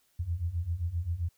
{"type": "beating tone pair", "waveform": "sine", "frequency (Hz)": [81.1, 88.7], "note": ["E2", "F2"], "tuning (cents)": [-28, 27], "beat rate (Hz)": 7.6, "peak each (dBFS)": [-34, -31], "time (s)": [0.19, 1.29], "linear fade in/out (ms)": 10, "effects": ["white hiss -70 dBFS RMS until 1.37 s"]}